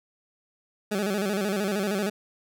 20% pulse tone with vibrato, 200.3 Hz, G3, 38 cents sharp, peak -20 dBFS, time 0.91-2.1 s, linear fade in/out 10 ms, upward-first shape square, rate 13 Hz, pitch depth 86 cents each way, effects none

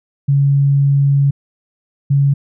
sine tone pair in turn, 140 / 140 Hz, C#3 / C#3, +18 / +18 cents, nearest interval unison, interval 0 cents, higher neither, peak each -9 dBFS, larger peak neither, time 0.28-1.31 / 2.1-2.34 s, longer first, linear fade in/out 10 ms, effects none

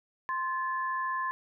sine tone pair together, 1046.5 / 1732.7 Hz, C6 / A6, 0 / -27 cents, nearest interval major sixth, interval 873 cents, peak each -30 / -35 dBFS, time 0.29-1.31 s, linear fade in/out 0 ms, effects none

